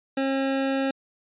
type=tone; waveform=25% pulse; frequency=270 Hz; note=C#4; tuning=45 cents flat; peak=-19 dBFS; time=0.17-0.91 s; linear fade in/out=5 ms; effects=resampled to 8000 Hz